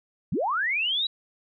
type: linear sweep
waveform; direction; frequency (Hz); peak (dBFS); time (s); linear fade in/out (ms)
sine; up; 110 to 3955; -23; 0.32-1.07; 5
effects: none